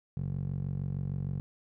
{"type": "tone with band-pass filter", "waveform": "15% pulse", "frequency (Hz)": 46.48, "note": "F#1", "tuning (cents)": 9, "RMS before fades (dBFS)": -34, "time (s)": [0.17, 1.4], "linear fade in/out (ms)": 0, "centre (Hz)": 140, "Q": 2.2, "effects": []}